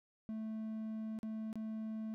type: tone with dropouts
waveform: triangle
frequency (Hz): 219.3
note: A3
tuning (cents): -6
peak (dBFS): -37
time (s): 0.29-2.14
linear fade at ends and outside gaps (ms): 0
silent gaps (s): 1.189-1.231 / 1.529-1.556
effects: none